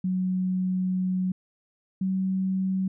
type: tone pair in turn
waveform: sine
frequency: 185 / 189.21 Hz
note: F#3 / F#3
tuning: 0 / +39 cents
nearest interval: unison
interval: 39 cents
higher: second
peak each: -23 dBFS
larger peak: neither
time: 0.04-1.32 / 2.01-2.88 s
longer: first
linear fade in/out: 5 ms
effects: none